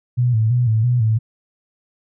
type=tone with vibrato; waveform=sine; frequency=116.54 Hz; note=A#2; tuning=in tune; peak=-13 dBFS; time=0.17-1.19 s; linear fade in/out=20 ms; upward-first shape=square; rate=3 Hz; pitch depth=94 cents each way; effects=none